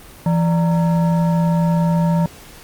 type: tone with frequency modulation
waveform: sine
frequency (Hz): 168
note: E3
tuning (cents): +33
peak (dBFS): -13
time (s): 0.26-2.26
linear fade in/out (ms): 2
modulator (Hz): 758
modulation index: 0.51
effects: pink hiss -41 dBFS RMS until 2.63 s + Opus 32 kbps